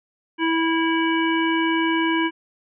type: harmonic tone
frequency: 327.1 Hz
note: E4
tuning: 13 cents flat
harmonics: 1 / 3 / 5 / 7 / 9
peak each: -20 / -25 / -27 / -28 / -30 dBFS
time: 0.38-2.31 s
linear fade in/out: 50 ms
effects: none